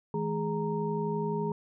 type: tone cluster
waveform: sine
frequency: 161.4 / 213.1 / 415.3 / 929 Hz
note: E3 / G#3 / G#4 / A#5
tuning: -36 / +45 / 0 / -6 cents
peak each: -33 / -35 / -32 / -36 dBFS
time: 0.14-1.52 s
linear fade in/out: 2 ms
effects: none